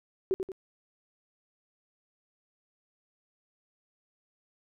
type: tone with echo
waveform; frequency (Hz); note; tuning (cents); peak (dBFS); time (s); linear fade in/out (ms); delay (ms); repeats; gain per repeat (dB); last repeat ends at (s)
sine; 379.5; F#4; +44; -23; 0.31-0.34; 0; 89; 2; -6; 0.518
effects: none